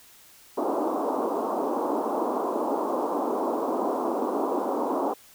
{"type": "band-pass noise", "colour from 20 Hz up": "pink", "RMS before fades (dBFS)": -27, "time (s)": [0.57, 5.14], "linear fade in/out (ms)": 10, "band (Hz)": [250, 1100], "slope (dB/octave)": 48, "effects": ["white hiss -53 dBFS RMS until 5.34 s"]}